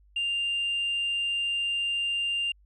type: tone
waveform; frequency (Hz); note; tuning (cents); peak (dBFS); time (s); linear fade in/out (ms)
sine; 2794; F7; 0; -24; 0.16-2.52; 5
effects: tanh soft clip ceiling -23 dBFS + added 50 Hz sine -56 dBFS peak until 2.65 s